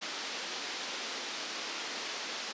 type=band-pass noise; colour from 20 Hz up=white; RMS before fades=-39 dBFS; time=0.01-2.53 s; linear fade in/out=20 ms; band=230 to 5600 Hz; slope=24 dB/octave; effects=resampled to 16000 Hz